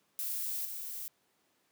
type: noise with level steps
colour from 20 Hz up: violet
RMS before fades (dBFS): -36 / -41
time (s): 0.19-1.08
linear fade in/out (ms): 0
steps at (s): 0.65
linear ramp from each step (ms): 2
effects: pink hiss -73 dBFS RMS until 1.71 s + high-pass 200 Hz 12 dB/octave